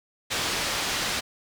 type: low-pass noise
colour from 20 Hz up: white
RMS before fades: -28 dBFS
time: 0.3-1.21 s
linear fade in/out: 20 ms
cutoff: 5000 Hz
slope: 12 dB/octave
effects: none